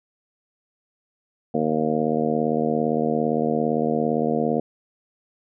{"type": "harmonic tone", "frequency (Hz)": 77.6, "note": "D#2", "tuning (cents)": -4, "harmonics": [2, 3, 4, 5, 6, 7, 8, 9], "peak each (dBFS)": [-31, -24, -29, -30, -25, -29, -35, -28], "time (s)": [1.54, 4.6], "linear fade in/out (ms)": 5, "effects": []}